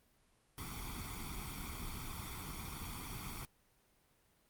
pink noise with comb filter, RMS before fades -44 dBFS, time 0.58-3.45 s, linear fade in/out 0 ms, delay 0.88 ms, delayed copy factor +0.9, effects pink hiss -72 dBFS RMS until 4.49 s + Opus 32 kbps

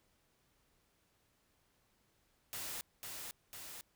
white noise with echo, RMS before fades -43 dBFS, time 2.53-2.81 s, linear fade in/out 0 ms, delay 500 ms, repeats 2, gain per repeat -3 dB, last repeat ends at 3.81 s, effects pink hiss -75 dBFS RMS until 3.95 s

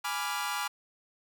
sawtooth chord, G# diminished seventh, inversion none, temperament equal, 830.6 / 987.8 / 1174.7 / 1396.9 Hz, G#5 / B5 / D6 / F6, 0 / 0 / 0 / 0 cents, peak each -33 dBFS, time 0.04-0.68 s, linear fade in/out 10 ms, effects none

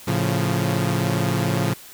sawtooth chord, A augmented, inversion none, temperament equal with one note detuned, 111.34 / 138.59 / 174.61 Hz, A2 / C#3 / E#3, +21 / 0 / 0 cents, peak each -20 dBFS, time 0.07-1.74 s, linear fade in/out 10 ms, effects white hiss -43 dBFS RMS until 1.93 s

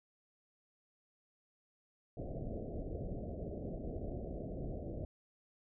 pink low-pass noise, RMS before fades -42 dBFS, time 2.17-5.05 s, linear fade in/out 2 ms, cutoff 690 Hz, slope 96 dB/octave, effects none

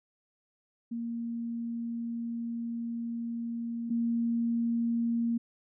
sine tone pair in turn, 233.1 / 233.1 Hz, A#3 / A#3, 0 / 0 cents, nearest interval unison, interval 0 cents, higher neither, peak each -32 / -26 dBFS, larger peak second, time 0.91-3.9 / 3.9-5.38 s, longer first, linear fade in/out 10 ms, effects none

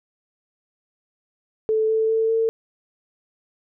sine tone with pitch steps, 437.8 / 441.9 / 446 / 450.1 Hz, A4 / A4 / A4 / A4, -9 / +7 / +23 / +39 cents, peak -17 dBFS, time 1.69-2.49 s, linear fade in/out 0 ms, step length 200 ms, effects none

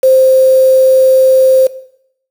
sine tone with quantisation, 523.3 Hz, C5, in tune, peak -4 dBFS, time 0.03-1.67 s, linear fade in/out 5 ms, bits 4, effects noise-tail reverb RT60 0.7 s tail -17 dB re dry

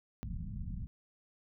pink low-pass noise, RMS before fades -40 dBFS, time 0.23-0.87 s, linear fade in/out 0 ms, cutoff 210 Hz, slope 48 dB/octave, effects none

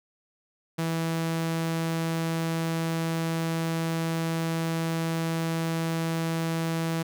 sawtooth tone, 164 Hz, E3, 9 cents flat, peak -22 dBFS, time 0.78-7.03 s, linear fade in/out 10 ms, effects none

